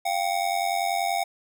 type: ring-modulated tone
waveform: square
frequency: 740 Hz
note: F#5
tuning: in tune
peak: -21 dBFS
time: 0.05-1.24 s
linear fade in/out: 10 ms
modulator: 45.2 Hz
effects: none